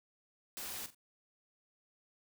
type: noise with echo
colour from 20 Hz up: white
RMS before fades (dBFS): -43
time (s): 0.57-0.86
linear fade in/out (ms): 0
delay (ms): 43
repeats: 2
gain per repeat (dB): -12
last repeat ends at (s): 0.946
effects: none